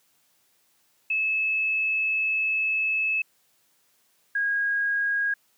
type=tone pair in turn; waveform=sine; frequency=2600 / 1637.9 Hz; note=E7 / G#6; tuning=-24 / -24 cents; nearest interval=minor sixth; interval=800 cents; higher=first; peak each=-22 dBFS; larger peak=neither; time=1.1-3.22 / 4.35-5.34 s; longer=first; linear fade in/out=5 ms; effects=white hiss -66 dBFS RMS until 5.57 s + high-pass 100 Hz 12 dB/octave